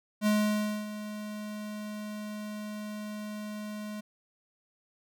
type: tone with ADSR envelope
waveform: square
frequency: 210.8 Hz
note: G#3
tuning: 26 cents sharp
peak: -23 dBFS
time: 0.21-4.01 s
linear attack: 56 ms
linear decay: 590 ms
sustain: -14 dB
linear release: 11 ms
effects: none